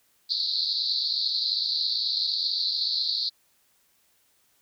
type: band-pass noise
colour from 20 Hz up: pink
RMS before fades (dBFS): -27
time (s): 0.29-3.3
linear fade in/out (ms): 20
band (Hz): 4000 to 4600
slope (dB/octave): 96
effects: white hiss -66 dBFS RMS until 4.61 s